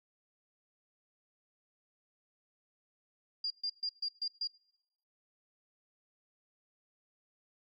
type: tone bursts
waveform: sine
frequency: 4803 Hz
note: D8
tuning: 38 cents sharp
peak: -32 dBFS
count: 6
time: 3.44-4.474 s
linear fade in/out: 5 ms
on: 64 ms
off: 130 ms
effects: noise-tail reverb RT60 0.9 s tail -26 dB re dry